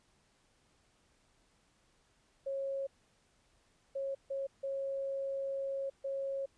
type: tone bursts at uneven times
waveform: sine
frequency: 546 Hz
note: C#5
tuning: 26 cents flat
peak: -34 dBFS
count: 5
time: 2.46-2.87 / 3.95-4.15 / 4.3-4.47 / 4.63-5.9 / 6.04-6.46 s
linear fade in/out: 10 ms
effects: pink hiss -71 dBFS RMS until 6.57 s + resampled to 22050 Hz